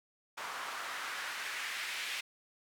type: noise with band-pass filter sweep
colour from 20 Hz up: white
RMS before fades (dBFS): -40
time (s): 0.37-2.21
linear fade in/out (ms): 10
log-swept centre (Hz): 1100 to 2400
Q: 1.6
effects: none